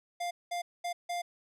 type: tone bursts at uneven times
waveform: square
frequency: 700 Hz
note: F5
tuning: 4 cents sharp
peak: -33 dBFS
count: 4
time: 0.2-0.31 / 0.51-0.62 / 0.84-0.93 / 1.09-1.22 s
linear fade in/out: 10 ms
effects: low-pass 11000 Hz 12 dB/octave